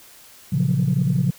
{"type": "chord", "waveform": "sine", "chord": "Gb major seventh", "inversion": "first", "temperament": "equal", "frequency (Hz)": [116.54, 138.59, 174.61, 185], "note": ["Bb2", "Db3", "F3", "Gb3"], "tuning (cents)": [0, 0, 0, 0], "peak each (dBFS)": [-24, -19, -21, -25], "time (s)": [0.52, 1.31], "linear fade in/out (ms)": 10, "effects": ["tanh soft clip ceiling -10 dBFS", "white hiss -47 dBFS RMS until 1.38 s"]}